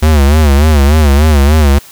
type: tone with vibrato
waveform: square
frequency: 73.7 Hz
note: D2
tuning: 7 cents sharp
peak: -5 dBFS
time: 0.02-1.79 s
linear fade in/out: 10 ms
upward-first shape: sine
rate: 3.4 Hz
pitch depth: 120 cents each way
effects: white hiss -36 dBFS RMS until 1.91 s